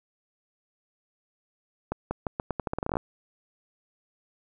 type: accelerating click train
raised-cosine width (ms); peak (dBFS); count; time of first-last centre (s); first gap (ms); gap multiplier
1; -14; 16; 1.92-2.969; 190; 0.83
effects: none